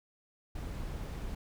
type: noise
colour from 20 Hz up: brown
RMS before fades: -39 dBFS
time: 0.55-1.35 s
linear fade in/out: 5 ms
effects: none